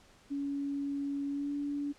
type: tone with pitch glide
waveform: sine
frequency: 281.5 to 286.9 Hz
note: C#4 to D4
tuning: +27 to -40 cents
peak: -32 dBFS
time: 0.3-1.93 s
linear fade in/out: 20 ms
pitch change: +33 cents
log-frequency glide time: 1.29-1.52 s
effects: pink hiss -61 dBFS RMS until 1.98 s + low-pass 8000 Hz 12 dB/octave